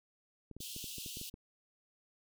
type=clicks; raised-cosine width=3 ms; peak=-35 dBFS; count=10; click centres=0.513 / 0.566 / 0.605 / 0.764 / 0.842 / 0.983 / 1.062 / 1.171 / 1.214 / 1.341 s
type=high-pass noise; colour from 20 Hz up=pink; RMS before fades=-45 dBFS; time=0.6-1.3 s; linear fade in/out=10 ms; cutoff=2700 Hz; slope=96 dB/octave
effects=none